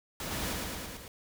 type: noise with echo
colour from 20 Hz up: pink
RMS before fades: -37 dBFS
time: 0.2-0.53 s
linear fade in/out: 2 ms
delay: 110 ms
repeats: 5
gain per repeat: -2 dB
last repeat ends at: 1.08 s
effects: none